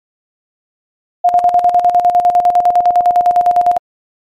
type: tone with tremolo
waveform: sine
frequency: 708 Hz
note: F5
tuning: 23 cents sharp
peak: -5 dBFS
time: 1.24-3.78 s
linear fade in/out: 10 ms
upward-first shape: square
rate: 9.9 Hz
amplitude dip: 65%
effects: MP3 64 kbps